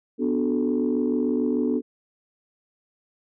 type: chord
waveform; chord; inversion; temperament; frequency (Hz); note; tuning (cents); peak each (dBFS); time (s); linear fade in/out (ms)
sine; B minor seventh; none; equal with one note detuned; 246.9 / 293.7 / 370 / 434.7; B3 / D4 / F#4 / A4; 0 / 0 / 0 / -21; -23 / -25 / -29 / -27; 0.18-1.82; 50
effects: tanh soft clip ceiling -13 dBFS